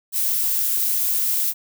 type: noise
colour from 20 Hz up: violet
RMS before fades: -21 dBFS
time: 0.12-1.54 s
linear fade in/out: 50 ms
effects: none